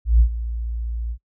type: tone with ADSR envelope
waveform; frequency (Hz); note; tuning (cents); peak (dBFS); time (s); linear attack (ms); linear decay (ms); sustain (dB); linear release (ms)
sine; 57.5; A#1; -23; -7; 0.05-1.18; 150; 84; -16; 68
effects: noise-tail reverb RT60 0.1 s tail -26 dB re dry + tanh soft clip ceiling -6 dBFS